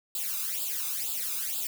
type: noise with flanger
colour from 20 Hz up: blue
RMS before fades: -32 dBFS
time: 0.15-1.67 s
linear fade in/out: 2 ms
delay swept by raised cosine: 0.25 to 0.82 ms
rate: 2.1 Hz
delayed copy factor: +0.9
effects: none